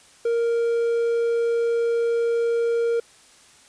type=tone; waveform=triangle; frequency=466.2 Hz; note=A#4; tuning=in tune; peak=-17 dBFS; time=0.25-3 s; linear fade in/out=5 ms; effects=white hiss -52 dBFS RMS until 3.68 s + resampled to 22050 Hz